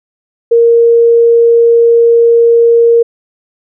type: tone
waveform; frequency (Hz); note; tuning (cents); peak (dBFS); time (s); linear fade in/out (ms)
sine; 466.2; A#4; 0; -3; 0.51-3.03; 10
effects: none